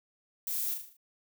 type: noise with echo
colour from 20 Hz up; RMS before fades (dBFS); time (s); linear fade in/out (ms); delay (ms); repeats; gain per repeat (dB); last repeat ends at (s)
violet; -34; 0.47-0.74; 2; 38; 6; -5; 0.968
effects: none